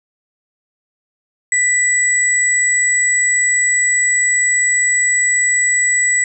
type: tone pair together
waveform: sine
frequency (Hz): 1975.5 / 7845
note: B6 / B8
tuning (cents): 0 / -13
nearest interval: 2 octaves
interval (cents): 2387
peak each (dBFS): -14 / -15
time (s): 1.52-6.24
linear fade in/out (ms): 2
effects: none